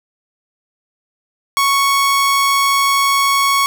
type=tone; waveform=sawtooth; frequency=1108.7 Hz; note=C#6; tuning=in tune; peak=-8 dBFS; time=1.57-3.66 s; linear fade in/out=0 ms; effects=none